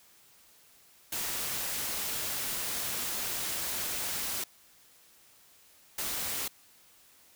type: noise bursts at uneven times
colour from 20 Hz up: white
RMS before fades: -34 dBFS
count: 2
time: 1.12-4.44 / 5.98-6.48 s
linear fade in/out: 5 ms
effects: white hiss -60 dBFS RMS until 7.35 s